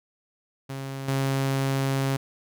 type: tone with level steps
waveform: sawtooth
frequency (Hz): 135.6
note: C#3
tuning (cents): -38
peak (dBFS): -28 / -19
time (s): 0.69-2.17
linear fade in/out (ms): 10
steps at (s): 1.08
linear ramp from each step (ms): 5
effects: none